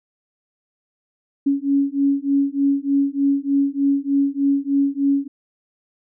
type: beating tone pair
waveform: sine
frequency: 277.2 / 280.5 Hz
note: C#4 / C#4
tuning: 0 / +21 cents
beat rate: 3.3 Hz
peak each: -19 dBFS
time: 1.46-5.28 s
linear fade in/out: 10 ms
effects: none